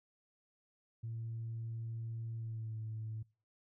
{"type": "tone with pitch glide", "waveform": "sine", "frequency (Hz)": [114.1, 109.96], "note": ["A#2", "A2"], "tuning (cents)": [-37, -1], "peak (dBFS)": -38, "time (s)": [1.03, 3.23], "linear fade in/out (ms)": 10, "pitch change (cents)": -64, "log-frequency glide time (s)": [2.35, 2.77], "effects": ["noise-tail reverb RT60 0.4 s tail -26 dB re dry", "tanh soft clip ceiling -35 dBFS"]}